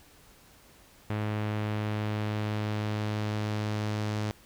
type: tone with low-pass filter sweep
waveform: sawtooth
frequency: 106.1 Hz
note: G#2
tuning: 38 cents sharp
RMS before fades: -31 dBFS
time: 1.1-4.31 s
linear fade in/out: 0 ms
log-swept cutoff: 2600 to 6000 Hz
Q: 1
effects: pink hiss -57 dBFS RMS until 4.45 s